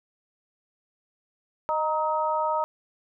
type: tone cluster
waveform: sine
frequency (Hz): 618 / 935 / 1269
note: D#5 / A#5 / D#6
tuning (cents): -12 / +5 / +34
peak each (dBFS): -28 / -25 / -30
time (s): 1.69-2.64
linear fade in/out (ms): 0
effects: none